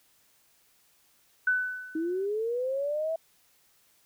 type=tone with exponential decay; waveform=sine; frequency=1500 Hz; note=F#6; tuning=23 cents sharp; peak=-20 dBFS; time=1.47-2.26 s; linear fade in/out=5 ms; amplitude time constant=170 ms
type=linear sweep; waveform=sine; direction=up; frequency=311.1 to 659.3 Hz; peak=-27 dBFS; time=1.95-3.16 s; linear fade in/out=5 ms
effects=white hiss -65 dBFS RMS until 4.05 s